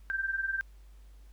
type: tone pair together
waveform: sine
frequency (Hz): 1568 / 1588.1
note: G6 / G6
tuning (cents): 0 / +22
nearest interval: unison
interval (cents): 22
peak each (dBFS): -31 / -35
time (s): 0.1-0.61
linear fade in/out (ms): 0
effects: added 50 Hz sine -50 dBFS peak until 1.32 s + pink hiss -68 dBFS RMS until 1.32 s